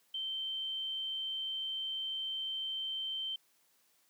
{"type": "tone", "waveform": "sine", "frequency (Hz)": 3113, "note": "G7", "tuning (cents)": -13, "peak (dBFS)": -35, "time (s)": [0.14, 3.36], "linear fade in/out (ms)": 5, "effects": ["white hiss -71 dBFS RMS until 4.09 s", "high-pass 150 Hz 12 dB/octave"]}